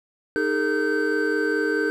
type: tone cluster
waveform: triangle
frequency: 309.5 / 408.8 / 453.5 / 1544 Hz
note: D#4 / G#4 / A#4 / G6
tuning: -9 / -27 / -48 / -27 cents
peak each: -24 dBFS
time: 0.36-1.9 s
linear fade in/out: 0 ms
effects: none